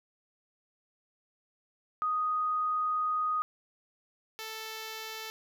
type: tone pair in turn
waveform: sine / 5% pulse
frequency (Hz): 1244.5 / 440.8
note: D#6 / A4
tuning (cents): 0 / +3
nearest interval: octave + tritone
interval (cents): 1797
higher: first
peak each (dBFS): -27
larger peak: neither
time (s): 2.02-3.42 / 4.39-5.3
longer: first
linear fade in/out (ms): 0
effects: none